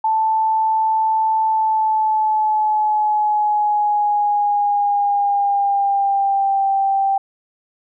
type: tone with pitch glide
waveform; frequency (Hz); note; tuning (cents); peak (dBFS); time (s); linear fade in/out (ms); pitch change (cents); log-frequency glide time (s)
sine; 880 to 784; A5 to G5; 0 to 0; -14; 0.04-7.18; 5; -200; 1.44-6.67
effects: none

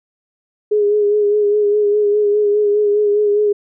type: tone with vibrato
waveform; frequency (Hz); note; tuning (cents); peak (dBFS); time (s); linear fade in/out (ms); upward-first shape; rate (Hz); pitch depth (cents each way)
sine; 415.3; G#4; 0; -11; 0.71-3.53; 10; sine; 4.9; 31
effects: none

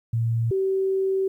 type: tone pair in turn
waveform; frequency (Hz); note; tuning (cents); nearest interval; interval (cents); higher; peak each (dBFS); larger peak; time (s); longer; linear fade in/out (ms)
sine; 114.9 / 384; A#2 / G4; -25 / -36; octave + major sixth; 2089; second; -20; neither; 0.13-0.51 / 0.51-1.28; second; 5
effects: 10-bit

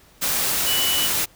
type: tone in noise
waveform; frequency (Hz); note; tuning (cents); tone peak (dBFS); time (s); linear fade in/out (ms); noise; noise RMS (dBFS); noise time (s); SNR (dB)
sine; 2960; F#7; 0; -22; 0.66-1.08; 20; white; -22; 0.21-1.26; -3
effects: pink hiss -53 dBFS RMS until 1.35 s

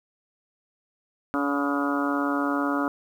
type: harmonic tone with a mistuned harmonic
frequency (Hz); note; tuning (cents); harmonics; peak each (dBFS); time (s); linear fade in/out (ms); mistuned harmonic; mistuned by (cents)
142.4; C#3; +47; 2 / 3 / 4 / 5 / 6 / 7 / 8 / 9 / 10; -25 / -37 / -33 / -34 / -38 / -34 / -36 / -31 / -33; 1.34-2.88; 0; 9; -33
effects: 9-bit

